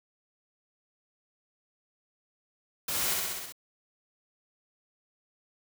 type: noise with echo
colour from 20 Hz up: white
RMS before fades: -32 dBFS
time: 2.88-3.14 s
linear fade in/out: 5 ms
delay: 64 ms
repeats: 6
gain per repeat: -2 dB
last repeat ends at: 3.524 s
effects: none